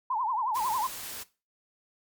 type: tone with vibrato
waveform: sine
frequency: 947 Hz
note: A#5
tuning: 27 cents sharp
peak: -26 dBFS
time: 0.1-0.87 s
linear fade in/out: 5 ms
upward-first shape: triangle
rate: 11 Hz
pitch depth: 230 cents each way
type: noise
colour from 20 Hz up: white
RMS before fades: -39 dBFS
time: 0.54-1.24 s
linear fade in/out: 20 ms
effects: noise-tail reverb RT60 0.3 s tail -18 dB re dry + MP3 96 kbps